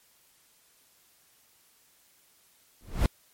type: noise with exponential growth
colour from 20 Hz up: brown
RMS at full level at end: -18 dBFS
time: 2.81-3.06 s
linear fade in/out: 2 ms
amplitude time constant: 54 ms
effects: white hiss -63 dBFS RMS until 3.33 s + MP3 64 kbps